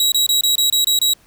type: tone bursts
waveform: sawtooth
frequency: 3861 Hz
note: B7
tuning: 40 cents flat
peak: -10 dBFS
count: 8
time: 0-1.135 s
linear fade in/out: 2 ms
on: 120 ms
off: 25 ms
effects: pink hiss -53 dBFS RMS until 1.26 s